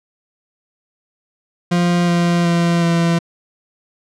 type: tone with pitch steps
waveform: 40% pulse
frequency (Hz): 174.61 / 172.7 / 170.82 / 168.95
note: F3 / F3 / F3 / E3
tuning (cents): 0 / -19 / -38 / +43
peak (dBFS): -12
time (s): 1.71-3.19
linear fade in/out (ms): 10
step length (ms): 370
effects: low-pass 7000 Hz 12 dB/octave